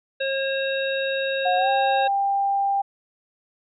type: harmonic tone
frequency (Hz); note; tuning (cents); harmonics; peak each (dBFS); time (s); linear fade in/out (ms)
540; C#5; -45; 1 / 3 / 5 / 7; -24 / -29 / -31 / -32; 0.2-2.08; 10
type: tone with pitch glide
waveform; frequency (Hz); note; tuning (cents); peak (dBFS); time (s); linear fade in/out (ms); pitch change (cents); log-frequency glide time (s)
sine; 728 to 793.9; F#5 to G5; -28 to +22; -19; 1.45-2.82; 10; +150; 1.57-1.69
effects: none